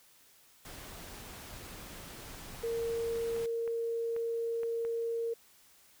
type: noise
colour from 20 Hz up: pink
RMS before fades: -47 dBFS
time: 0.65-3.46 s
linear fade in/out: 2 ms
type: clicks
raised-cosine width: 0.5 ms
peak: -33 dBFS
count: 7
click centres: 2.629 / 3.158 / 3.364 / 3.677 / 4.164 / 4.633 / 4.85 s
type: tone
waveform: sine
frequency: 461.8 Hz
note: A#4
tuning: 16 cents flat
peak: -31 dBFS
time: 2.63-5.34 s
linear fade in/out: 10 ms
effects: white hiss -62 dBFS RMS until 6 s